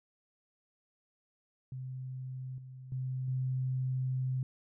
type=tone with level steps; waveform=sine; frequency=129.5 Hz; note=C3; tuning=17 cents flat; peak=-38 / -45 / -33 / -30 dBFS; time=1.72-4.43 s; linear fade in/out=2 ms; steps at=2.58 / 2.92 / 3.28 s; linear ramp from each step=2 ms; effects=none